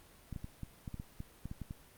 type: clicks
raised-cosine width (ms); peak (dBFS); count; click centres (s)
5; -29; 12; 0.327 / 0.362 / 0.444 / 0.633 / 0.878 / 0.943 / 0.999 / 1.204 / 1.456 / 1.514 / 1.617 / 1.709
effects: pink hiss -60 dBFS RMS until 1.97 s + Opus 32 kbps